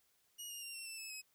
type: tone with pitch steps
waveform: 15% pulse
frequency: 2891 / 2832 / 2773 / 2716 / 2660 / 2606 / 2552 Hz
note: F#7 / F7 / F7 / F7 / E7 / E7 / D#7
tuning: -41 / +23 / -13 / -49 / +15 / -20 / +43 cents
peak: -38 dBFS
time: 0.38-1.22 s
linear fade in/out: 20 ms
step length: 120 ms
effects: white hiss -75 dBFS RMS until 1.34 s